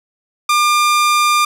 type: tone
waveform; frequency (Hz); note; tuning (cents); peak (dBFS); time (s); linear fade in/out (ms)
sawtooth; 1200; D6; +37; -7; 0.49-1.45; 5
effects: low-pass 12000 Hz 12 dB/octave + 8-bit